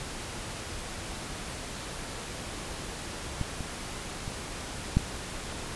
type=clicks; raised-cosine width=5 ms; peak=-18 / -22 / -21 / -9 dBFS; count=4; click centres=3.413 / 3.607 / 4.279 / 4.97 s; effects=pink hiss -38 dBFS RMS until 5.75 s + resampled to 24000 Hz